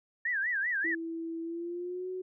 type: tone with vibrato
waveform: sine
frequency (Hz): 1761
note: A6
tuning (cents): +1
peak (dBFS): -28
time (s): 0.25-0.95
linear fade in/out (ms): 5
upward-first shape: sine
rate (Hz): 5.1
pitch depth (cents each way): 210
type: tone with pitch glide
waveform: sine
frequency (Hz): 329.6 to 370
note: E4 to F#4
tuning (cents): 0 to 0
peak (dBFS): -34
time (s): 0.84-2.22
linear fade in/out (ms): 10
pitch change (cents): +200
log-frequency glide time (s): 1.42-2.09
effects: none